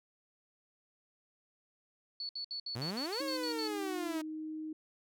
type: tone bursts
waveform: sine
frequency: 4435 Hz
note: C#8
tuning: in tune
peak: -37 dBFS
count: 10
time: 2.2-3.677 s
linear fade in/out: 2 ms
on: 91 ms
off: 63 ms
type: exponential two-way sweep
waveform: sawtooth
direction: up then down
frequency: 110 to 559 to 312.3 Hz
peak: -33 dBFS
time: 2.75-4.22 s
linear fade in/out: 10 ms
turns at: 3.22 s
type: tone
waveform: sine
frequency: 312 Hz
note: D#4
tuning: 5 cents sharp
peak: -38 dBFS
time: 3.2-4.73 s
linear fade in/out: 5 ms
effects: none